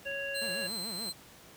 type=click train; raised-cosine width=0.3 ms; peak=-39 dBFS; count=8; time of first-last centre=0.03-0.623 s; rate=11.8 Hz
type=harmonic tone; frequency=554.4 Hz; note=C#5; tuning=in tune; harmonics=1 / 3 / 5; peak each=-38 / -38 / -38 dBFS; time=0.05-0.68 s; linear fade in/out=20 ms
type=tone with tremolo; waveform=sawtooth; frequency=4111 Hz; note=C8; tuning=31 cents flat; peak=-32 dBFS; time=0.34-1.13 s; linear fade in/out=20 ms; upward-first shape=triangle; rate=3 Hz; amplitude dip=25%
type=tone with vibrato; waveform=sawtooth; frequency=200 Hz; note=G3; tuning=35 cents sharp; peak=-38 dBFS; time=0.41-1.1 s; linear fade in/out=10 ms; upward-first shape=sine; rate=6.9 Hz; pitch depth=270 cents each way
effects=pink hiss -54 dBFS RMS until 1.56 s + high-pass 80 Hz 12 dB/octave